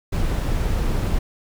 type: noise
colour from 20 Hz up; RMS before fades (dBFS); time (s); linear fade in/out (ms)
brown; -21; 0.12-1.19; 10
effects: none